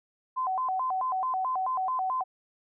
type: tone with vibrato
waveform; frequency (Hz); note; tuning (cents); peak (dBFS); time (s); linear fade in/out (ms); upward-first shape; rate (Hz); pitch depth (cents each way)
sine; 880; A5; 0; -26; 0.36-2.24; 20; square; 4.6; 270
effects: none